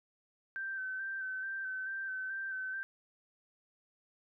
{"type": "tone with vibrato", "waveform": "sine", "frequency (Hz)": 1548, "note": "G6", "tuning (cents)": -22, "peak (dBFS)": -36, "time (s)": [0.56, 2.83], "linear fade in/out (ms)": 0, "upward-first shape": "square", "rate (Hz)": 2.3, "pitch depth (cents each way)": 23, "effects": []}